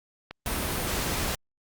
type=click train; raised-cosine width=0.3 ms; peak=-21 dBFS; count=6; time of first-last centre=0.31-1.068 s; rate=6.6 Hz
type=noise; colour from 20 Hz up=pink; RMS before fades=-29 dBFS; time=0.46-1.35 s; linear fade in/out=2 ms
effects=Opus 48 kbps